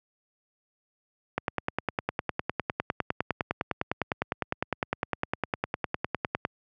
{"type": "click train", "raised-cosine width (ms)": 0.5, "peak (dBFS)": -11, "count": 51, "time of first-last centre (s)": [1.38, 6.451], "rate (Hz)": 9.86, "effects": ["high-pass 80 Hz 12 dB/octave"]}